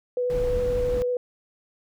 sine tone with vibrato, 493.9 Hz, B4, in tune, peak -22 dBFS, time 0.17-1.17 s, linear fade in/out 2 ms, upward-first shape triangle, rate 12 Hz, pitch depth 12 cents each way
brown noise, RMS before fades -30 dBFS, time 0.3-1.02 s, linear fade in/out 0 ms
effects none

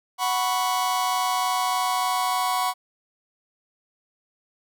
45% pulse chord, F# suspended fourth, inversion none, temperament just, 740 / 986.7 / 1110 Hz, F#5 / B5 / C#6, 0 / -2 / +2 cents, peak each -26 / -26 / -27 dBFS, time 0.18-2.74 s, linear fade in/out 50 ms, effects none

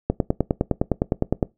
click train, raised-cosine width 2 ms, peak -5 dBFS, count 14, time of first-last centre 0.1-1.428 s, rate 9.79 Hz, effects noise-tail reverb RT60 0.2 s tail -21 dB re dry

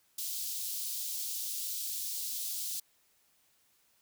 white high-pass noise, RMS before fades -37 dBFS, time 0.18-2.8 s, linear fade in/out 5 ms, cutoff 3700 Hz, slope 24 dB/octave, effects white hiss -70 dBFS RMS until 4.01 s

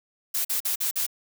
blue noise bursts, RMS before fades -26 dBFS, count 5, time 0.34-1.066 s, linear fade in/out 10 ms, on 110 ms, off 44 ms, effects none

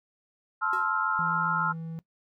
sine chord, F major seventh, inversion first, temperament just, 873.1 / 1047.7 / 1309.6 / 1396.9 Hz, A5 / C6 / E6 / F6, -14 / +2 / -12 / 0 cents, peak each -33 / -33 / -29 / -28 dBFS, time 0.61-1.73 s, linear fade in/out 20 ms
square tone with exponential decay, 371.3 Hz, F#4, 6 cents sharp, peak -37 dBFS, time 0.73-0.95 s, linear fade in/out 1 ms, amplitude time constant 46 ms
triangle tone with pitch glide, 167.1 to 163.38 Hz, E3 to E3, +24 to -15 cents, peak -32 dBFS, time 1.19-1.99 s, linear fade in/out 0 ms, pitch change -39 cents, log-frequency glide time 1.4-1.78 s
effects noise-tail reverb RT60 0.1 s tail -19 dB re dry

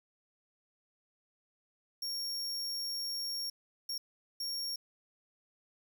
40% pulse tone bursts at uneven times, 5540 Hz, F8, 15 cents flat, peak -34 dBFS, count 3, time 2.02-3.5 / 3.89-3.98 / 4.4-4.76 s, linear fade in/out 5 ms, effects 11-bit

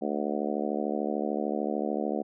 harmonic tone, 73.42 Hz, D2, in tune, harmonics 3 / 4 / 5 / 6 / 7 / 8 / 9 / 10, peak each -33 / -34 / -35 / -36 / -36 / -37 / -38 / -38 dBFS, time 0.01-2.23 s, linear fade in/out 20 ms, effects none

